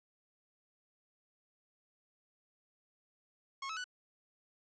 sawtooth tone with pitch steps, 1090 / 1297 / 1485 Hz, C#6 / E6 / F#6, -29 / -28 / +6 cents, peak -35 dBFS, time 3.62-3.842 s, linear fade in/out 5 ms, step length 74 ms, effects resampled to 16000 Hz + 11-bit

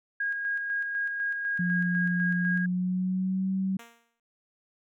sine tone with tremolo, 1634 Hz, G#6, 29 cents flat, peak -26 dBFS, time 0.2-2.66 s, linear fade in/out 5 ms, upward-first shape square, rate 4 Hz, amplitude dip 35%
sine tone with pitch glide, 176.9 to 190.7 Hz, F3 to G3, +23 to -47 cents, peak -25 dBFS, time 1.59-3.77 s, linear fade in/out 5 ms, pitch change +130 cents, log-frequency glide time 2.39-3.51 s
5% pulse tone with exponential decay, 233.1 Hz, A#3, in tune, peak -32 dBFS, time 3.79-4.2 s, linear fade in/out 2 ms, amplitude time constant 87 ms
effects none

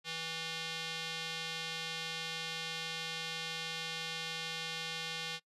square tone with band-pass filter, 163.1 Hz, E3, 18 cents flat, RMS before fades -40 dBFS, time 0.04-5.4 s, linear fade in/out 50 ms, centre 3400 Hz, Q 1.8, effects noise-tail reverb RT60 0.1 s tail -22 dB re dry + resampled to 32000 Hz

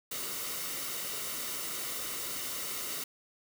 white noise with comb filter, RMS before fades -37 dBFS, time 0.11-3.04 s, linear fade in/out 5 ms, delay 1.2 ms, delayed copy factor -0.5, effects none

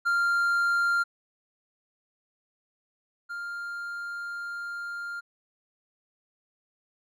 triangle tone pair in turn, 1393 / 1399.5 Hz, F6 / F6, -5 / +3 cents, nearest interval unison, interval 8 cents, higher second, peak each -20 / -31 dBFS, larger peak first, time 0.05-1.04 / 3.29-5.21 s, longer second, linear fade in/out 20 ms, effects none

